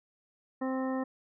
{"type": "harmonic tone", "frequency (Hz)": 261.6, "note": "C4", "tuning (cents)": 0, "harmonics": [1, 2, 3, 4, 5, 7], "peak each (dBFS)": [-31, -36, -41, -42, -47, -46], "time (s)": [0.61, 1.04], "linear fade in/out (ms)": 10, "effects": []}